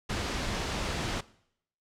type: noise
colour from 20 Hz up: pink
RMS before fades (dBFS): -32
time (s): 0.09-1.21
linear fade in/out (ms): 10
effects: noise-tail reverb RT60 0.7 s tail -20 dB re dry + low-pass 6000 Hz 12 dB/octave